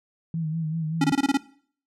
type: tone with vibrato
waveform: sine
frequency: 160 Hz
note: D#3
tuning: 49 cents sharp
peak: -25 dBFS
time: 0.34-1.12 s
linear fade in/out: 2 ms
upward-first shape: sine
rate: 5.2 Hz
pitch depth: 60 cents each way
type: tone bursts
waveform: square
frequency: 277.3 Hz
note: C#4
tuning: 1 cent sharp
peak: -18 dBFS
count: 7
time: 1.01-1.373 s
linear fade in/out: 5 ms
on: 33 ms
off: 22 ms
effects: noise-tail reverb RT60 0.5 s tail -19 dB re dry + low-pass 8000 Hz 12 dB/octave